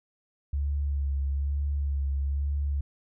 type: tone with vibrato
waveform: sine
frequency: 70.3 Hz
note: C#2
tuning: 25 cents sharp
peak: -25 dBFS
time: 0.53-2.81 s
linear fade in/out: 5 ms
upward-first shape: sine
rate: 1.1 Hz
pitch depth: 31 cents each way
effects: none